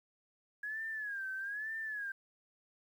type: tone with vibrato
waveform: sine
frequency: 1661.2 Hz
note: G#6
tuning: in tune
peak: -37 dBFS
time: 0.63-2.12 s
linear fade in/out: 5 ms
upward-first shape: sine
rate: 1.1 Hz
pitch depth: 130 cents each way
effects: 11-bit